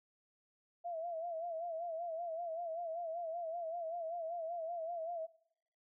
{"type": "tone with vibrato", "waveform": "sine", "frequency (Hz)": 670, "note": "E5", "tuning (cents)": 28, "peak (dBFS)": -38, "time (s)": [0.84, 5.27], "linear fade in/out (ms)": 20, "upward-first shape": "sine", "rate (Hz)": 5.2, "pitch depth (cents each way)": 83, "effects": ["noise-tail reverb RT60 0.8 s tail -24 dB re dry"]}